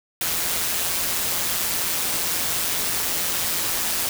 white noise with amplitude modulation, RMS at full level -22 dBFS, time 0.21-4.09 s, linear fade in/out 2 ms, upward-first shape sine, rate 171 Hz, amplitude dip 45%, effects none

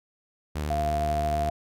sawtooth tone with vibrato, 75.2 Hz, D2, 42 cents sharp, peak -24 dBFS, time 0.55-1.5 s, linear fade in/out 10 ms, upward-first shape triangle, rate 8.9 Hz, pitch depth 25 cents each way
sine tone with tremolo, 690 Hz, F5, 21 cents flat, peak -24 dBFS, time 0.7-1.5 s, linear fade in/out 5 ms, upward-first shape sine, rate 13 Hz, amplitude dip 25%
effects none

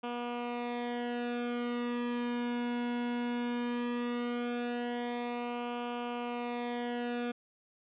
sawtooth tone with flanger, 241.1 Hz, B3, 41 cents flat, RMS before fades -35 dBFS, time 0.03-7.32 s, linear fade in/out 10 ms, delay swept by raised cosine 0.53 to 1.63 ms, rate 0.17 Hz, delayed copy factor -0.75, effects resampled to 8000 Hz

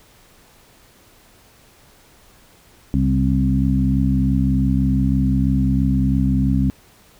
harmonic tone with a mistuned harmonic, 66 Hz, C2, 16 cents sharp, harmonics 1 / 2 / 3 / 4, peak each -20 / -20 / -20 / -20 dBFS, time 2.94-6.7 s, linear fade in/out 0 ms, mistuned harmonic 2, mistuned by +36 cents, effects pink hiss -51 dBFS RMS until 7.19 s

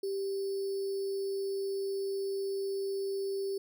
sine tone with sample-and-hold, 392 Hz, G4, in tune, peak -31 dBFS, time 0.03-3.58 s, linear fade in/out 5 ms, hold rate 4900 Hz, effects none

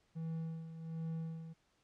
triangle tone with tremolo, 162.6 Hz, E3, 23 cents flat, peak -35 dBFS, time 0.15-1.54 s, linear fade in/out 20 ms, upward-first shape sine, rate 1.3 Hz, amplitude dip 65%, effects pink hiss -75 dBFS RMS until 1.83 s + low-pass 7000 Hz 12 dB/octave

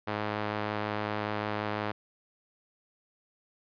sawtooth tone with band-pass filter, 105.5 Hz, G#2, 28 cents sharp, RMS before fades -33 dBFS, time 0.07-1.92 s, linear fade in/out 10 ms, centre 1100 Hz, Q 0.61, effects resampled to 11025 Hz

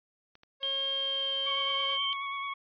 clicks, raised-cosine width 0.2 ms, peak -36 dBFS, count 4, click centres 0.354 / 0.434 / 1.368 / 1.462 s
sawtooth tone, 545 Hz, C#5, 29 cents flat, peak -35 dBFS, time 0.6-1.99 s, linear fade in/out 50 ms
sine tone with pitch glide, 3189 to 3134 Hz, G7 to G7, +29 to -1 cents, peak -29 dBFS, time 0.63-2.13 s, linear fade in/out 0 ms, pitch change -30 cents, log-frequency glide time 0.92-1.61 s
25% pulse tone with vibrato, 1112 Hz, C#6, 5 cents sharp, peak -29 dBFS, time 1.46-2.54 s, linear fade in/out 10 ms, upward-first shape sine, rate 9.3 Hz, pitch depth 19 cents each way
effects resampled to 11025 Hz

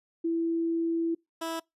sine / 15% pulse tone pair in turn, 332 / 328 Hz, E4 / E4, +12 / -9 cents, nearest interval unison, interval 21 cents, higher first, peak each -25 dBFS, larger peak neither, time 0.24-1.15 / 1.41-1.6 s, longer first, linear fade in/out 10 ms, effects noise-tail reverb RT60 0.2 s tail -26 dB re dry + resampled to 32000 Hz

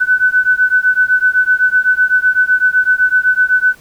sine beating tone pair, 1499 / 1506.9 Hz, F#6 / F#6, +22 / +31 cents, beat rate 7.9 Hz, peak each -12 dBFS, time 0-3.75 s, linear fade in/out 20 ms, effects pink hiss -45 dBFS RMS until 3.8 s

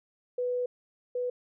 sine tone pair in turn, 494.4 / 494.4 Hz, B4 / B4, +2 / +2 cents, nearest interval unison, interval 0 cents, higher neither, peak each -27 / -28 dBFS, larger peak first, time 0.38-0.66 / 1.15-1.3 s, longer first, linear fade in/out 5 ms, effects none

